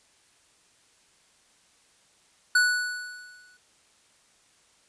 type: tone with exponential decay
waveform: square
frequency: 1477 Hz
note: F#6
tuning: 3 cents flat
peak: -17 dBFS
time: 2.55-3.57 s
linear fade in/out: 5 ms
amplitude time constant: 220 ms
effects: white hiss -62 dBFS RMS until 4.88 s + resampled to 22050 Hz